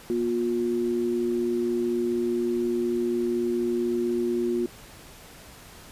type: tone pair together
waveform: sine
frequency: 240 / 355.9 Hz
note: B3 / F4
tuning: -49 / +33 cents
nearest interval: perfect fifth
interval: 682 cents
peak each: -28 / -24 dBFS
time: 0.1-4.66 s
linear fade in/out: 0 ms
effects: pink hiss -47 dBFS RMS until 5.91 s + resampled to 32000 Hz